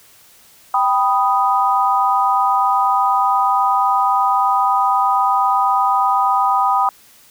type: chord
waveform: sine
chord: G augmented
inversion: none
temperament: equal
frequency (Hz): 784 / 987.8 / 1244.5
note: G5 / B5 / D#6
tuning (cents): 0 / 0 / 0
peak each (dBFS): -17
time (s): 0.74-6.89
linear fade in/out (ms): 2
effects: white hiss -48 dBFS RMS until 7.3 s